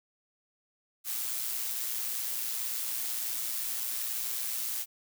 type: noise with amplitude modulation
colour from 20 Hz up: blue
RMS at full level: -32 dBFS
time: 1.04-4.86 s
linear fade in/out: 50 ms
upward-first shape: sine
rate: 118 Hz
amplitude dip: 40%
effects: none